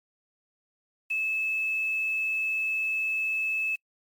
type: tone with quantisation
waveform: sine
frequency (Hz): 2608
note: E7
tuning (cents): -19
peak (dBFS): -25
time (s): 1.1-3.76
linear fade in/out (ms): 10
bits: 8
effects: noise-tail reverb RT60 0.1 s tail -26 dB re dry + MP3 96 kbps